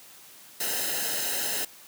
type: noise with comb filter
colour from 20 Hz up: white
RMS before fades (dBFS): -29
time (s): 0.6-1.65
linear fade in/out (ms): 5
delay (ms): 0.87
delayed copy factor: -0.8
effects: white hiss -50 dBFS RMS until 1.87 s + high-pass 100 Hz 12 dB/octave